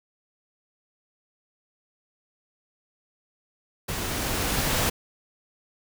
pink noise with level ramp, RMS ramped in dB -31 to -23 dBFS, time 3.88-4.9 s, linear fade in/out 10 ms, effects none

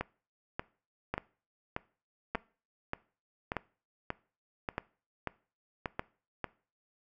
two click trains, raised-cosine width 0.5 ms, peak -17 / -18 dBFS, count 5 / 12, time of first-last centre 1.14-5.994 / 0.01-6.443 s, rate 0.824 / 1.71 Hz, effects noise-tail reverb RT60 0.4 s tail -21 dB re dry

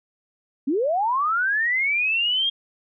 sine linear sweep, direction up, 246.9 to 3262 Hz, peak -19 dBFS, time 0.67-2.5 s, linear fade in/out 10 ms, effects none

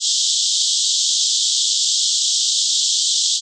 pink band-pass noise, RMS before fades -18 dBFS, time 0-3.41 s, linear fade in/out 50 ms, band 3200 to 7900 Hz, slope 96 dB/octave, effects none

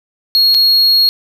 triangle tone with dropouts, 4300 Hz, C8, 47 cents sharp, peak -6 dBFS, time 0.35-1.09 s, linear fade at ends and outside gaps 0 ms, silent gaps 0.543-0.547 s, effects none

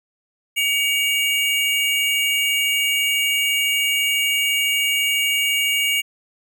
square tone pair together, 2263 / 2831 Hz, C#7 / F7, +35 / +23 cents, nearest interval major third, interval 388 cents, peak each -21 / -21 dBFS, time 0.56-6.02 s, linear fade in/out 20 ms, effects none

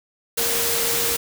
sine tone in noise, 466.2 Hz, A#4, in tune, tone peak -29 dBFS, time 0.37-1.17 s, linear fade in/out 10 ms, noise white, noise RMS -22 dBFS, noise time 0.37-1.17 s, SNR -10 dB, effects none

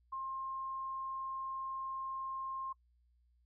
sine tone, 1063 Hz, C6, 27 cents sharp, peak -38 dBFS, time 0.12-2.73 s, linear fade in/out 10 ms, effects noise-tail reverb RT60 0.1 s tail -25 dB re dry + added 60 Hz sine -68 dBFS peak until 3.45 s

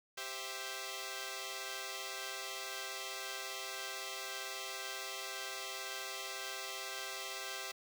5% pulse chord, C major, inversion second, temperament equal, 392 / 523.3 / 659.3 Hz, G4 / C5 / E5, 0 / 0 / 0 cents, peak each -34 dBFS, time 0.17-7.72 s, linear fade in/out 10 ms, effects 10-bit

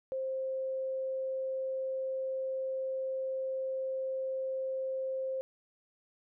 sine tone, 527 Hz, C5, 12 cents sharp, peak -32 dBFS, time 0.12-5.41 s, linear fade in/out 0 ms, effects none

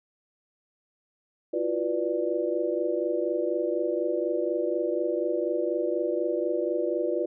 sine tone cluster, 337 / 361.1 / 492.3 / 589 Hz, E4 / F#4 / B4 / D5, +38 / -42 / -6 / +5 cents, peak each -30 dBFS, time 1.53-7.26 s, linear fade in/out 10 ms, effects none

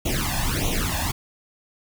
pink noise with flanger, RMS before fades -24 dBFS, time 0.05-1.12 s, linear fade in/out 10 ms, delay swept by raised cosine 0.3 to 1.17 ms, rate 1.6 Hz, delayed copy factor +1, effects none

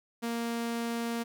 sawtooth tone, 233.1 Hz, A#3, in tune, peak -27 dBFS, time 0.22-1.24 s, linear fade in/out 20 ms, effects none

